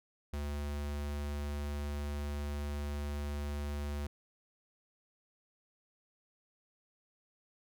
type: tone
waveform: square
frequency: 72.7 Hz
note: D2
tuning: 17 cents flat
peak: -36 dBFS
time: 0.33-4.07 s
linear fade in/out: 5 ms
effects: none